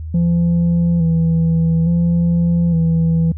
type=tone with vibrato; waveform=sine; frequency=167.4 Hz; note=E3; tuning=27 cents sharp; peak=-9 dBFS; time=0.14-3.32 s; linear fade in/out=5 ms; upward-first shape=square; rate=0.58 Hz; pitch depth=33 cents each way; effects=tanh soft clip ceiling -11 dBFS + added 79 Hz sine -24 dBFS peak until 3.37 s